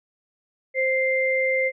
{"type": "tone pair together", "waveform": "sine", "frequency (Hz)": [523.3, 2093], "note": ["C5", "C7"], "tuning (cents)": [0, 0], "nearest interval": "2 octaves", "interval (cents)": 2400, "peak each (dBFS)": -22, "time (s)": [0.74, 1.72], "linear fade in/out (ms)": 50, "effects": []}